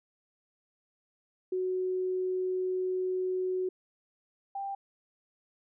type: tone pair in turn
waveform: sine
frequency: 370 / 790.1 Hz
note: F#4 / G5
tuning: 0 / +13 cents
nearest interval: octave + minor second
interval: 1313 cents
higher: second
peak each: -28 / -33 dBFS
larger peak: first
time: 1.52-3.69 / 4.55-4.75 s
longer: first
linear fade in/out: 5 ms
effects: none